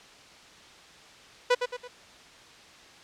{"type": "tone with echo", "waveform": "sawtooth", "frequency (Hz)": 493.9, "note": "B4", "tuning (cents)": 0, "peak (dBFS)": -15, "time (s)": [1.5, 1.55], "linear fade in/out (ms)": 10, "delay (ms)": 110, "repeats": 3, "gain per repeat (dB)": -7, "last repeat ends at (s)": 1.88, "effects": ["white hiss -51 dBFS RMS until 3.03 s", "low-pass 5000 Hz 12 dB/octave"]}